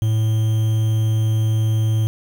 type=tone with quantisation; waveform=triangle; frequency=109.9 Hz; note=A2; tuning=2 cents flat; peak=-13 dBFS; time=0.02-2.07 s; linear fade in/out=0 ms; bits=6; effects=none

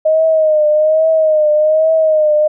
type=tone with vibrato; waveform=sine; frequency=622.3 Hz; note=D#5; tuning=in tune; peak=-8 dBFS; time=0.05-2.48 s; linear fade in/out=10 ms; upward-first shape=triangle; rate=1.2 Hz; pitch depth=64 cents each way; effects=none

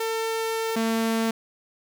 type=tone pair in turn; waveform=sawtooth; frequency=449.3 / 225.5 Hz; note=A4 / A3; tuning=+36 / +43 cents; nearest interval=octave; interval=1193 cents; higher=first; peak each=-21 / -18 dBFS; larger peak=second; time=0-0.76 / 0.76-1.31 s; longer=first; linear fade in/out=5 ms; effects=none

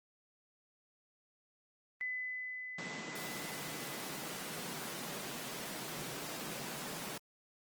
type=tone with exponential decay; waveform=sine; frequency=2009 Hz; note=B6; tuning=29 cents sharp; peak=-35 dBFS; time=2.01-6.11 s; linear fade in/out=0 ms; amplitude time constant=890 ms
type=high-pass noise; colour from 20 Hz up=pink; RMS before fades=-43 dBFS; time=2.78-7.18 s; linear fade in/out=5 ms; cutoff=130 Hz; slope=96 dB/octave
effects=Opus 24 kbps

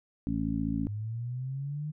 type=harmonic tone; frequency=55 Hz; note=A1; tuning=in tune; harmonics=1 / 2 / 3 / 4 / 5; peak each=-37 / -37 / -35 / -33 / -32 dBFS; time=0.27-0.87 s; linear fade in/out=0 ms
type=linear sweep; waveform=sine; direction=up; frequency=100.8 to 153.9 Hz; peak=-32 dBFS; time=0.87-1.92 s; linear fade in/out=20 ms
effects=none

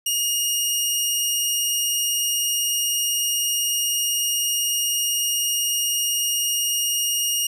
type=tone; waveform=15% pulse; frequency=2854 Hz; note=F7; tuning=37 cents sharp; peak=-13 dBFS; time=0.06-7.47 s; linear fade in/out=5 ms; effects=none

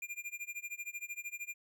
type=tone with tremolo; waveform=square; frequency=2400 Hz; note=D7; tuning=37 cents sharp; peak=-38 dBFS; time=0.02-1.54 s; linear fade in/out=2 ms; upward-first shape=sine; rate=13 Hz; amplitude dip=95%; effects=none

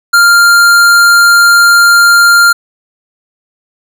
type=tone with hard clipping; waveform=sine; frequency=1396.9 Hz; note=F6; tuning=in tune; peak=-4 dBFS; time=0.13-2.53 s; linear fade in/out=10 ms; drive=17 dB; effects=none

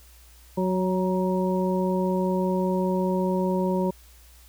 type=harmonic tone with a mistuned harmonic; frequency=185 Hz; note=F#3; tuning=in tune; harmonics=1 / 2 / 3 / 5; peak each=-24 / -27 / -29 / -31 dBFS; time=0.57-3.91 s; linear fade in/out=10 ms; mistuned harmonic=5; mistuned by=+29 cents; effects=added 60 Hz sine -50 dBFS peak until 4.48 s + white hiss -55 dBFS RMS until 4.48 s

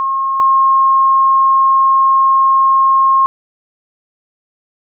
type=tone pair in turn; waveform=sine; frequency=1077 / 1073.1 Hz; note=C6 / C6; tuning=+50 / +43 cents; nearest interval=unison; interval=7 cents; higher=first; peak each=-13 / -7 dBFS; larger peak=second; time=0-0.4 / 0.4-3.26 s; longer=second; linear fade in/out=0 ms; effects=none

